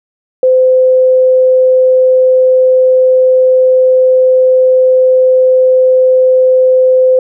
sine tone, 514 Hz, C5, 31 cents flat, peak -4 dBFS, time 0.43-7.19 s, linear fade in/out 2 ms, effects none

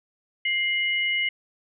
sine tone pair together, 2100 / 2931 Hz, C7 / F#7, +6 / -17 cents, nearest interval tritone, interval 577 cents, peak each -23 / -27 dBFS, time 0.45-1.29 s, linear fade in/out 5 ms, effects none

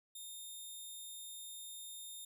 10% pulse tone, 3650 Hz, A#7, 37 cents flat, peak -39 dBFS, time 0.15-2.25 s, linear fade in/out 5 ms, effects none

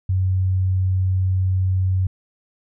sine tone, 93.5 Hz, F#2, 19 cents sharp, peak -16 dBFS, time 0.09-2.07 s, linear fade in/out 5 ms, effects none

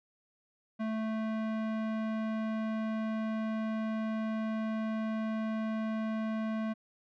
square tone, 220 Hz, A3, in tune, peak -32 dBFS, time 0.79-6.74 s, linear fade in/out 20 ms, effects low-pass 2000 Hz 12 dB/octave

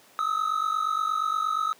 triangle tone pair together, 1251.5 / 1300 Hz, D#6 / E6, +10 / -24 cents, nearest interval minor second, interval 66 cents, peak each -25 dBFS, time 0.19-1.73 s, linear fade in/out 0 ms, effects pink hiss -55 dBFS RMS until 1.79 s + high-pass 300 Hz 12 dB/octave

